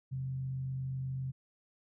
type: tone with frequency modulation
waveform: sine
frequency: 131.7 Hz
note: C3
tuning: 12 cents sharp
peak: -34 dBFS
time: 0.11-1.32 s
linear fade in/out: 20 ms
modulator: 47.8 Hz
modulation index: 0.24
effects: none